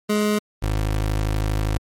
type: tone pair in turn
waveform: 25% pulse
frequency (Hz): 210 / 52.5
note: G#3 / G#1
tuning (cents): +19 / +19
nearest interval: 2 octaves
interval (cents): 2400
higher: first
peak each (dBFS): -14 / -16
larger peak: first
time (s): 0.09-0.39 / 0.62-1.78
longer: second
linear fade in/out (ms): 10
effects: MP3 64 kbps